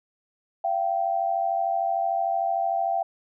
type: tone pair together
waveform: sine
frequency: 682 / 775.3 Hz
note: F5 / G5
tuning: -41 / -19 cents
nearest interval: major second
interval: 222 cents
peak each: -25 dBFS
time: 0.64-3.03 s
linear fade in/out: 5 ms
effects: none